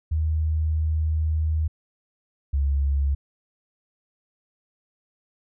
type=tone pair in turn; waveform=sine; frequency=78.4 / 69.68 Hz; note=D#2 / C#2; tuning=+14 / +10 cents; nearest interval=major second; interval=204 cents; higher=first; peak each=-20 / -19 dBFS; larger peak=second; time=0.11-1.68 / 2.53-3.15 s; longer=first; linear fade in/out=10 ms; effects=none